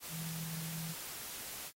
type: tone in noise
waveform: sine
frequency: 162.9 Hz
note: E3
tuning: 20 cents flat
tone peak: -41 dBFS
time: 0.09-0.95 s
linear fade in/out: 50 ms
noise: white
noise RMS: -45 dBFS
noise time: 0-1.72 s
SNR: +1 dB
effects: AAC 48 kbps